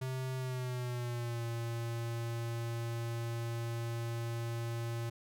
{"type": "tone with pitch glide", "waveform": "square", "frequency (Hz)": [130, 116.49], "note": ["C3", "A#2"], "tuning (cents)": [-11, -1], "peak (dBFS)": -36, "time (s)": [0.01, 5.1], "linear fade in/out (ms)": 10, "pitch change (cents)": -190, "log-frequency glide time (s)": [0.37, 1.44], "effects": []}